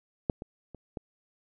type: clicks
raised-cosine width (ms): 2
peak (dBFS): -12 / -25 / -30 / -22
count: 4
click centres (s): 0.298 / 0.421 / 0.747 / 0.972
effects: none